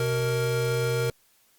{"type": "tone pair together", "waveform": "square", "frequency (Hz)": [126.51, 466.2], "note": ["B2", "A#4"], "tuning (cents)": [42, 0], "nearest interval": "octave + major seventh", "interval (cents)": 2258, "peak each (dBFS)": [-27, -27], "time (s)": [0, 1.1], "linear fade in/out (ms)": 2, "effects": ["white hiss -63 dBFS RMS until 1.58 s", "Opus 48 kbps"]}